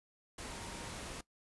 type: tone in noise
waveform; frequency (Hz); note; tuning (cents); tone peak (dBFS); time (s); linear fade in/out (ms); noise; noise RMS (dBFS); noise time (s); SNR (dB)
sine; 932.3; A#5; 0; -54; 0.5-0.88; 5; pink; -45; 0.38-1.21; -12
effects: noise-tail reverb RT60 0.1 s tail -19 dB re dry + resampled to 24000 Hz